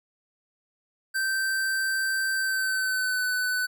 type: tone with pitch glide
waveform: square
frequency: 1557 to 1501.4 Hz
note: G6 to F#6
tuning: -12 to +25 cents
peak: -25 dBFS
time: 1.14-3.67 s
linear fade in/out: 20 ms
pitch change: -63 cents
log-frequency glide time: 2.35-3.25 s
effects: none